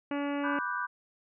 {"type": "harmonic tone", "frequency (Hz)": 285.4, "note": "D4", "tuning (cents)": -49, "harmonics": [1, 2, 3, 4, 5, 6, 7, 8, 9, 10], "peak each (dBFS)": [-31, -37, -41, -43, -45, -47, -48, -49, -50, -51], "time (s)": [0.11, 0.59], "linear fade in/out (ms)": 2}
{"type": "chord", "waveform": "sine", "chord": "G major seventh", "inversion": "first", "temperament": "equal", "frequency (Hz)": [987.8, 1174.7, 1480, 1568], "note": ["B5", "D6", "F#6", "G6"], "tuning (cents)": [0, 0, 0, 0], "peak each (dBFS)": -36, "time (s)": [0.43, 0.87], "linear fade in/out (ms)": 20}
{"effects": []}